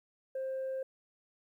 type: tone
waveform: sine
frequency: 528 Hz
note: C5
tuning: 16 cents sharp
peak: -32 dBFS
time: 0.35-0.83 s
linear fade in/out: 5 ms
effects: tanh soft clip ceiling -32 dBFS + 12-bit